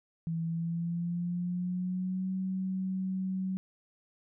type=tone with pitch glide; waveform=sine; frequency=164.81 to 188.23 Hz; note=E3 to F#3; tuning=0 to +30 cents; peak=-30 dBFS; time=0.27-3.57 s; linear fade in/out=0 ms; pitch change=+230 cents; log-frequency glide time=0.44-2.31 s; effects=none